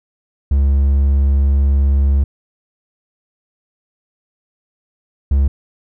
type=tone pair in turn; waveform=triangle; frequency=69.3 / 69.06 Hz; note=C#2 / C#2; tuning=0 / -6 cents; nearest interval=unison; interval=6 cents; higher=first; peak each=-8 / -8 dBFS; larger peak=neither; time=0.51-2.24 / 5.31-5.48 s; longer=first; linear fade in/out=5 ms; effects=none